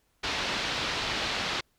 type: low-pass noise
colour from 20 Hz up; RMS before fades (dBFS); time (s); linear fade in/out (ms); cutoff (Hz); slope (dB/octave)
white; -31; 0.23-1.61; 10; 4400; 24
effects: pink hiss -71 dBFS RMS until 1.78 s